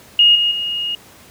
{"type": "tone with level steps", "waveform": "sine", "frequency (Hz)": 2861, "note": "F7", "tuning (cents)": 41, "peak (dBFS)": [-7, -13, -19], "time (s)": [0.19, 0.95], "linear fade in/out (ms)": 2, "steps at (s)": [0.35, 0.51], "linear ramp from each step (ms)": 5, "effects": ["pink hiss -44 dBFS RMS until 1.3 s", "high-pass 80 Hz 12 dB/octave"]}